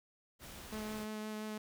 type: noise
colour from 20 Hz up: pink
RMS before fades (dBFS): -50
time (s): 0.39-1.07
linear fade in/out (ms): 50
type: tone with vibrato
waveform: sawtooth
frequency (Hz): 214.7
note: A3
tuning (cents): -42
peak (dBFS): -36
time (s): 0.72-1.58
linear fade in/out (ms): 5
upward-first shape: sine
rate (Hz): 5.8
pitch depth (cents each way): 10
effects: none